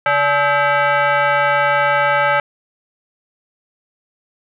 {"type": "tone with frequency modulation", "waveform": "sine", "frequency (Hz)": 140.5, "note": "C#3", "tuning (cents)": 24, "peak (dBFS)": -12, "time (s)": [0.06, 2.4], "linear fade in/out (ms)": 2, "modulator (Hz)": 718, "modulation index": 2.6, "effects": ["9-bit"]}